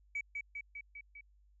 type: tone with echo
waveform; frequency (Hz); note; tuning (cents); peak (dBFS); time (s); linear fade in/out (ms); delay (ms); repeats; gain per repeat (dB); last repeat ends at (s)
sine; 2280; C#7; +48; -33; 0.15-0.21; 5; 200; 5; -3; 1.21
effects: tanh soft clip ceiling -31 dBFS + added 50 Hz sine -63 dBFS peak until 1.6 s